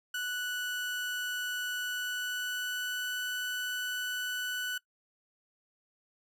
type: tone with pitch glide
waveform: 30% pulse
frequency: 1480 to 1489.4 Hz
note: F#6 to F#6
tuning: 0 to +11 cents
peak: -30 dBFS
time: 0.14-4.78 s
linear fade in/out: 5 ms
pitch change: +11 cents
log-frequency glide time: 1.8-3.22 s
effects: noise-tail reverb RT60 0.1 s tail -21 dB re dry